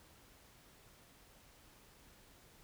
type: silence
effects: pink hiss -63 dBFS RMS until 2.63 s